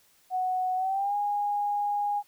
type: tone with pitch glide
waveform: sine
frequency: 740 to 821.1 Hz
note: F#5 to G#5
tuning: 0 to -20 cents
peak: -25 dBFS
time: 0.3-2.23 s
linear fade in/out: 50 ms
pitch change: +180 cents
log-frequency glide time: 0.76-1.15 s
effects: white hiss -63 dBFS RMS until 2.27 s